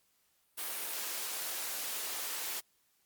white high-pass noise, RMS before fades -38 dBFS, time 0.57-2.61 s, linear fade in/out 20 ms, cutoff 370 Hz, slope 12 dB/octave, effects white hiss -73 dBFS RMS until 3.05 s + Opus 48 kbps

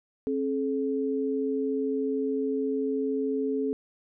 sine tone pair together, 268.5 / 428.9 Hz, C4 / A4, +45 / -44 cents, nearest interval minor sixth, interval 811 cents, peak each -28 / -28 dBFS, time 0.27-3.73 s, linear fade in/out 0 ms, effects none

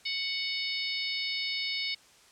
harmonic tone, 740 Hz, F#5, in tune, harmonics 3 / 4 / 5 / 6 / 7, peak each -35 / -39 / -36 / -36 / -38 dBFS, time 0.05-1.95 s, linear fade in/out 10 ms, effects white hiss -58 dBFS RMS until 2.31 s + low-pass 8000 Hz 12 dB/octave

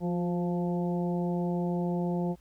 harmonic tone with a mistuned harmonic, 174.61 Hz, F3, in tune, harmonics 1 / 2 / 3 / 4 / 5, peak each -28 / -34 / -38 / -40 / -42 dBFS, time 0-2.36 s, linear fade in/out 50 ms, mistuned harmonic 2, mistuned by +29 cents, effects added 60 Hz sine -57 dBFS peak until 2.4 s + pink hiss -66 dBFS RMS until 2.4 s

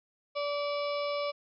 harmonic tone, 578 Hz, D5, 28 cents flat, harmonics 1 / 2 / 4 / 5 / 6 / 7 / 8 / 9, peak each -31 / -37 / -41 / -47 / -48 / -47 / -52 / -46 dBFS, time 0.35-1.32 s, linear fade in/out 20 ms, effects none

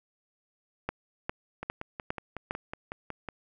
two click trains, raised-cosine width 0.5 ms, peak -15 / -21 dBFS, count 5 / 10, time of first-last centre 0.89-2.509 / 1.63-3.287 s, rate 2.47 / 5.43 Hz, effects none

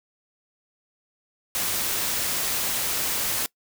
white noise, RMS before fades -26 dBFS, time 1.55-3.46 s, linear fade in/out 0 ms, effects noise-tail reverb RT60 0.1 s tail -23 dB re dry

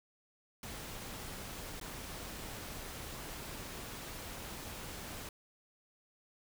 pink noise with dropouts, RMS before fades -45 dBFS, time 0.63-5.29 s, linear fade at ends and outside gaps 2 ms, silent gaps 1.799-1.812 s, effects none

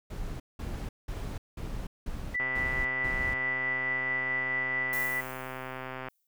brown noise bursts, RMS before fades -36 dBFS, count 7, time 0.1-3.34 s, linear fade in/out 5 ms, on 300 ms, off 190 ms
sine tone with tremolo, 1975.5 Hz, B6, in tune, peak -27 dBFS, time 2.34-5.21 s, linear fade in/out 10 ms, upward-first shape sine, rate 4.6 Hz, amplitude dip 25%
click train, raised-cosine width 0.5 ms, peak -23 dBFS, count 480, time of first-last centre 2.4-6.085 s, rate 130 Hz
violet noise with exponential decay, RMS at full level -37 dBFS, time 4.93-6.27 s, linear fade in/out 1 ms, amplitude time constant 290 ms
effects none

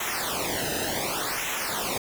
pink noise with flanger, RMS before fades -29 dBFS, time 0-1.98 s, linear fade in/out 5 ms, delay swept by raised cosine 0.21 to 0.9 ms, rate 0.67 Hz, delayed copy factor -0.9, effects none

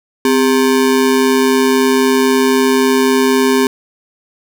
square ring-modulated tone, 330.4 Hz, E4, 4 cents sharp, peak -7 dBFS, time 0.25-3.67 s, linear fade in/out 2 ms, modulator 71.9 Hz, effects none

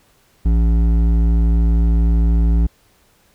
sine tone with hard clipping, 56.5 Hz, A1, 47 cents sharp, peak -13 dBFS, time 0.45-2.67 s, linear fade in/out 10 ms, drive 10 dB, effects pink hiss -56 dBFS RMS until 3.34 s

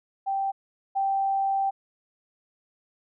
sine tone pair in turn, 782 / 782 Hz, G5 / G5, -4 / -4 cents, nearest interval unison, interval 0 cents, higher neither, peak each -24 / -22 dBFS, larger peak second, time 0.26-0.52 / 0.95-1.71 s, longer second, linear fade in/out 20 ms, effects none

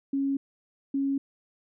sine tone bursts at uneven times, 275.2 Hz, C#4, 12 cents flat, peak -24 dBFS, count 2, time 0.13-0.37 / 0.94-1.18 s, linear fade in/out 5 ms, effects none

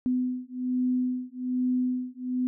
sine beating tone pair, 251.4 / 252.6 Hz, B3 / B3, +31 / +39 cents, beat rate 1.2 Hz, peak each -28 dBFS, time 0.06-2.47 s, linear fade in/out 0 ms, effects none

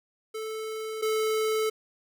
square tone pair in turn, 438.2 / 436 Hz, A4 / A4, -7 / -16 cents, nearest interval unison, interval 9 cents, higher first, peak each -33 / -25 dBFS, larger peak second, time 0.34-1.02 / 1.02-1.7 s, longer neither, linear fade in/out 10 ms, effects none

